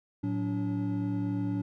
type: tone cluster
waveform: triangle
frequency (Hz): 112 / 183.6 / 287.3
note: A2 / F#3 / D4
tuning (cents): +31 / -13 / -38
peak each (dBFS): -31 / -33 / -29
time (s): 0.23-1.62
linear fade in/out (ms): 10
effects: none